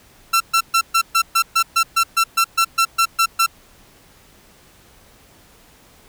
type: tone bursts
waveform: sawtooth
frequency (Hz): 1348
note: E6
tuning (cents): +38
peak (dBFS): -9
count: 16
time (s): 0.33-3.464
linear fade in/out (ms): 10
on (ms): 74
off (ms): 130
effects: pink hiss -50 dBFS RMS until 6.08 s